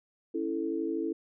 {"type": "chord", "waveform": "sine", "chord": "A major", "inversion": "first", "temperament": "equal", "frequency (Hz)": [277.2, 329.6, 440], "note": ["C#4", "E4", "A4"], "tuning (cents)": [0, 0, 0], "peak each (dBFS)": [-36, -31, -35], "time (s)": [0.34, 1.13], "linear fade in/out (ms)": 10, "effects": []}